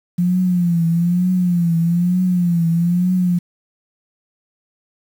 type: tone with vibrato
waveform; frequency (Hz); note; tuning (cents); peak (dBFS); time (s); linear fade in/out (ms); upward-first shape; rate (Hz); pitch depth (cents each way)
sine; 174.61; F3; 0; -13; 0.18-3.39; 10; triangle; 1.1; 99
effects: 7-bit